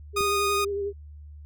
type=tone with vibrato; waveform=sine; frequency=401.3 Hz; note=G4; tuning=41 cents sharp; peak=-26 dBFS; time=0.13-0.93 s; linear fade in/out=50 ms; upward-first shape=sine; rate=11 Hz; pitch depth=28 cents each way
type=tone; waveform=sawtooth; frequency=1237 Hz; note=D#6; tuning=10 cents flat; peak=-20 dBFS; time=0.16-0.65 s; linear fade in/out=10 ms
type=click; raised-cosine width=3 ms; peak=-24 dBFS; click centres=0.208 s
effects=added 74 Hz sine -41 dBFS peak until 1.45 s